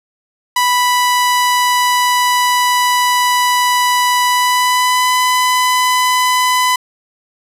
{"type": "tone with pitch glide", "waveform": "sawtooth", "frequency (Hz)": [987.8, 1003.3], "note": ["B5", "B5"], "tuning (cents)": [0, 27], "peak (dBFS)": -7, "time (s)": [0.56, 6.76], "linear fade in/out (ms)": 5, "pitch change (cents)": 27, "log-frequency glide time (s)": [4.25, 5.11], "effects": ["resampled to 32000 Hz", "7-bit"]}